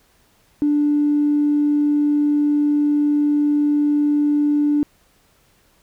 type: tone with tanh clipping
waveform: triangle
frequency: 293.7 Hz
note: D4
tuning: in tune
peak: -14 dBFS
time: 0.62-4.83 s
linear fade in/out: 0 ms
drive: 4 dB
effects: pink hiss -58 dBFS RMS until 5.82 s